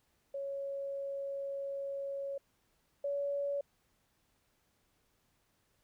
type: tone pair in turn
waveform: sine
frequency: 554.4 / 565.7 Hz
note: C#5 / C#5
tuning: 0 / +35 cents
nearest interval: unison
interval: 35 cents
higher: second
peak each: -36 / -32 dBFS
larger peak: second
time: 0.34-2.38 / 3.04-3.61 s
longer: first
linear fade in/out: 5 ms
effects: pink hiss -75 dBFS RMS until 5.83 s